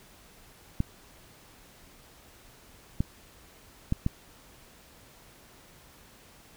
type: clicks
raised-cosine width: 5 ms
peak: -13 dBFS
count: 4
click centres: 0.804 / 3.005 / 3.924 / 4.064 s
effects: pink hiss -55 dBFS RMS until 6.56 s